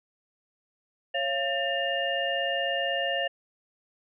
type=tone cluster; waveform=sine; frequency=550 / 686 / 1795 / 2821 Hz; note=C#5 / F5 / A6 / F7; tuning=-14 / -31 / +34 / +17 cents; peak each=-31 dBFS; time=1.14-3.28 s; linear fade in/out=10 ms; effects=none